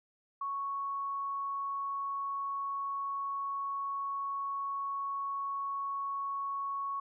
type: tone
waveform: sine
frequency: 1108.7 Hz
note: C#6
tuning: in tune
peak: -33 dBFS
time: 0.41-7 s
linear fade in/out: 5 ms
effects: none